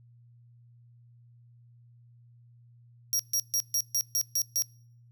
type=tone bursts; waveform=sawtooth; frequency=5650 Hz; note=F8; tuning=19 cents sharp; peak=-22 dBFS; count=8; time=3.13-4.622 s; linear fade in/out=0 ms; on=64 ms; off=140 ms; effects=noise-tail reverb RT60 0.6 s tail -24 dB re dry + added 119 Hz sine -54 dBFS peak until 5.11 s